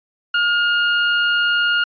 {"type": "tone", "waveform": "30% pulse", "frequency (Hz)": 1421, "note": "F6", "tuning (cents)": 30, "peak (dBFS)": -12, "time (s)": [0.34, 1.84], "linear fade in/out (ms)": 5, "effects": ["resampled to 11025 Hz"]}